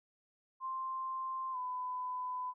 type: tone with pitch glide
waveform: sine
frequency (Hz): 1050 to 1003.7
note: C6 to B5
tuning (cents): +6 to +28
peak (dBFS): -36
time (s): 0.6-2.54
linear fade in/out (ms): 50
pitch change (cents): -78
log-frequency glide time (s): 1.52-1.57
effects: none

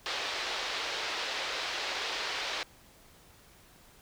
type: band-pass noise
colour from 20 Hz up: white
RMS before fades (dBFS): -35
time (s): 0.06-2.63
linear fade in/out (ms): 0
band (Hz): 370 to 4500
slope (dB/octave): 24
effects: pink hiss -58 dBFS RMS until 4.01 s

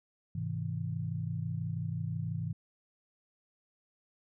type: chord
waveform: sine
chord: Ab augmented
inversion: none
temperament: just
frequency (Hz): 103.83 / 129.78 / 162.23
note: Ab2 / C3 / E3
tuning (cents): 0 / -14 / -27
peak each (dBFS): -37 / -38 / -36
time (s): 0.35-2.53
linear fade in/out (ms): 5
effects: none

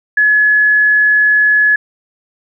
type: tone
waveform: sine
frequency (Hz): 1700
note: G#6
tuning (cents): +40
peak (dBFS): -7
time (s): 0.17-1.76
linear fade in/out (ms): 5
effects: none

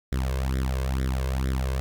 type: tone with flanger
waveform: sawtooth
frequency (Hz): 65.41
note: C2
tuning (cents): 0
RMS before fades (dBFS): -26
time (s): 0.12-1.8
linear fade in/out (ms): 0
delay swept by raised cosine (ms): 0.54 to 1.94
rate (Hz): 2.2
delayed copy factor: +0.9
effects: none

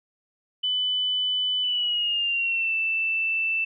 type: tone with pitch glide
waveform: sine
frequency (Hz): 3000 to 2657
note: F#7 to E7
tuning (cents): +23 to +13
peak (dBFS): -22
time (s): 0.63-3.65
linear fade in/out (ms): 10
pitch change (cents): -210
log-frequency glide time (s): 1.62-2.74
effects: none

